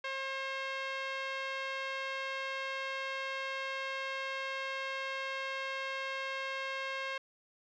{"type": "tone with low-pass filter", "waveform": "5% pulse", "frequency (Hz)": 536, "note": "C5", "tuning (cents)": 42, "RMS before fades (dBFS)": -38, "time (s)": [0.04, 7.18], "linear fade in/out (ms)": 5, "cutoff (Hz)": 2300, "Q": 1, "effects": []}